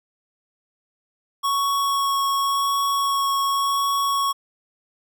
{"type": "tone with vibrato", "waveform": "square", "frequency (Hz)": 1108.7, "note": "C#6", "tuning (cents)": 0, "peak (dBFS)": -20, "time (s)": [1.43, 4.33], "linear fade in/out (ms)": 20, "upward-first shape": "sine", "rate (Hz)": 0.9, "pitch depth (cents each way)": 9, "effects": []}